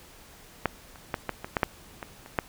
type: clicks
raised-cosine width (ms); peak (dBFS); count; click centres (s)
0.5; -8 / -30 / -12 / -13 / -19 / -9 / -6 / -20 / -29 / -8; 10; 0.657 / 0.958 / 1.142 / 1.293 / 1.445 / 1.568 / 1.632 / 2.028 / 2.261 / 2.388
effects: pink hiss -51 dBFS RMS until 2.48 s